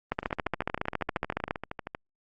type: two click trains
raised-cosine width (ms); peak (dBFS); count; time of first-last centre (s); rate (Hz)
0.5; -19 / -12; 23 / 21; 0.23-1.949 / 0.12-1.509; 12.8 / 14.4
effects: Opus 32 kbps